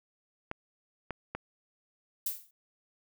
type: clicks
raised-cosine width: 0.5 ms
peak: -20 dBFS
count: 3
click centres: 0.514 / 1.107 / 1.35 s
type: noise with exponential decay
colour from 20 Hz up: violet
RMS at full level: -29 dBFS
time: 2.26-2.51 s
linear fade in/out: 5 ms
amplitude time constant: 53 ms
effects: none